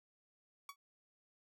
sawtooth tone with exponential decay, 1129 Hz, C#6, 31 cents sharp, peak -39 dBFS, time 0.69-0.76 s, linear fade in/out 2 ms, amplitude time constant 15 ms, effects none

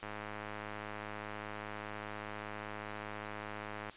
click train, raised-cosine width 0.5 ms, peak -27 dBFS, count 407, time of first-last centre 0.03-3.897 s, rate 105 Hz, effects white hiss -54 dBFS RMS until 3.96 s + resampled to 8000 Hz

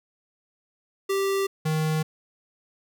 square tone pair in turn, 391.4 / 156.41 Hz, G4 / D#3, -3 / +9 cents, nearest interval octave + major third, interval 1588 cents, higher first, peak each -23 dBFS, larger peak neither, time 1.09-1.47 / 1.65-2.03 s, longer neither, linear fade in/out 10 ms, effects none

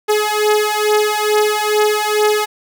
sawtooth beating tone pair, 421.9 / 424.2 Hz, G#4 / G#4, +27 / +37 cents, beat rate 2.3 Hz, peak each -12 dBFS, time 0.08-2.46 s, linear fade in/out 20 ms, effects none

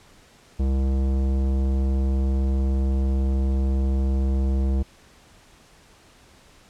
sine tone with tanh clipping, 66.7 Hz, C2, 34 cents sharp, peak -21 dBFS, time 0.59-4.83 s, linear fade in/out 10 ms, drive 16 dB, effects pink hiss -53 dBFS RMS until 6.69 s + low-pass 9000 Hz 12 dB/octave

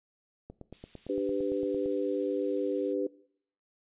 click train, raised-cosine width 2 ms, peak -30 dBFS, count 13, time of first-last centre 0.5-1.859 s, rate 8.83 Hz
violet noise, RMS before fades -44 dBFS, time 0.72-2.94 s, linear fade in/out 20 ms
sine chord, G major, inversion second, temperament equal with one note detuned, 293.7 / 392 / 501.1 Hz, D4 / G4 / B4, 0 / 0 / +25 cents, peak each -32 dBFS, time 1.09-3.07 s, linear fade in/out 5 ms
effects noise-tail reverb RT60 0.6 s tail -20 dB re dry + resampled to 8000 Hz

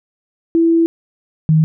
sine tone pair in turn, 331.6 / 157.4 Hz, E4 / D#3, +10 / +20 cents, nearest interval octave + minor second, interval 1290 cents, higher first, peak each -9 / -8 dBFS, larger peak second, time 0.55-0.86 / 1.49-1.64 s, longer first, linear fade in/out 0 ms, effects none

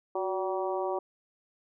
harmonic tone with a mistuned harmonic, 190.8 Hz, G3, 47 cents flat, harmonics 2 / 3 / 4 / 5 / 6, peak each -32 / -34 / -35 / -37 / -41 dBFS, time 0.15-0.99 s, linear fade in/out 5 ms, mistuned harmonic 2, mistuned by -54 cents, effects none

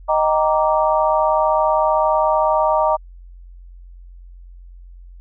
sine chord, Eb major seventh, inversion none, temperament just, 622.3 / 777.8 / 933.4 / 1166.7 Hz, Eb5 / G5 / Bb5 / D6, 0 / -14 / +2 / -12 cents, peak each -17 / -22 / -18 / -22 dBFS, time 0.08-2.97 s, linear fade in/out 20 ms, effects added 44 Hz sine -37 dBFS peak until 5.2 s

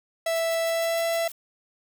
45% pulse tone with pitch glide, 660 to 667.3 Hz, E5 to E5, +2 to +21 cents, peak -23 dBFS, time 0.26-1.28 s, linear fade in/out 5 ms, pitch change +19 cents, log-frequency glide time 0.62-1.03 s
blue noise bursts, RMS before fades -40 dBFS, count 7, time 0.36-1.318 s, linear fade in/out 0 ms, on 34 ms, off 120 ms
effects none

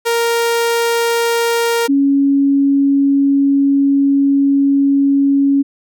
sawtooth / sine tone pair in turn, 466.2 / 278 Hz, A#4 / C#4, 0 / +5 cents, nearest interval major sixth, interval 895 cents, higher first, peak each -9 dBFS, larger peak neither, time 0.05-1.88 / 1.88-5.63 s, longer second, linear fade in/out 20 ms, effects none

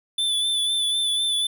square tone with vibrato, 3501 Hz, A7, 9 cents flat, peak -21 dBFS, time 0.18-1.47 s, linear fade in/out 5 ms, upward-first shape sine, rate 4 Hz, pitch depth 30 cents each way, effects none

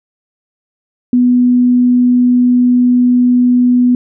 sine tone, 246.9 Hz, B3, in tune, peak -6 dBFS, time 1.13-3.95 s, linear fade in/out 2 ms, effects none

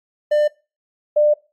triangle / sine tone pair in turn, 597 / 597 Hz, D5 / D5, +28 / +28 cents, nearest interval unison, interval 0 cents, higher neither, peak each -11 dBFS, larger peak neither, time 0.31-0.48 / 1.16-1.34 s, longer second, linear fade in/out 10 ms, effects noise-tail reverb RT60 0.3 s tail -21 dB re dry + AAC 48 kbps

